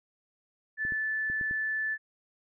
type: tone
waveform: sine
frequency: 1748 Hz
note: A6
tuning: 12 cents flat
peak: -28 dBFS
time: 0.77-1.98 s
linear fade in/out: 50 ms
type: clicks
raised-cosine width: 3 ms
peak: -30 dBFS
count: 5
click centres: 0.851 / 0.922 / 1.3 / 1.412 / 1.511 s
effects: none